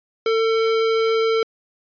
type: tone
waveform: square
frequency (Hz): 448.8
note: A4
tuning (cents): +34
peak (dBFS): -17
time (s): 0.26-1.43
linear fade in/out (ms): 2
effects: resampled to 11025 Hz